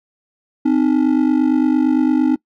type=ring-modulated tone; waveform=triangle; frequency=282.9 Hz; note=C#4; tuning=35 cents sharp; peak=-7 dBFS; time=0.65-2.36 s; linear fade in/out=10 ms; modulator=24.4 Hz; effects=noise-tail reverb RT60 0.1 s tail -23 dB re dry